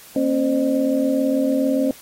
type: tone cluster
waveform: sine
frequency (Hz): 233.1 / 271 / 521 / 608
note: A#3 / C#4 / C5 / D#5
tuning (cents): 0 / -39 / -7 / -40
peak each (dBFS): -27 / -18 / -23 / -25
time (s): 0.16-1.91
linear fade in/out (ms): 2
effects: white hiss -44 dBFS RMS until 2.01 s + AAC 48 kbps